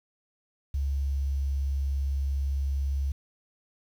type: tone with pitch glide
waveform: sine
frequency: 69.3 to 68.82 Hz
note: C#2 to C#2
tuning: 0 to -12 cents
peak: -25 dBFS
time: 0.74-3.12 s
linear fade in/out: 5 ms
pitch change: -12 cents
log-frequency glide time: 1.03-1.2 s
effects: 9-bit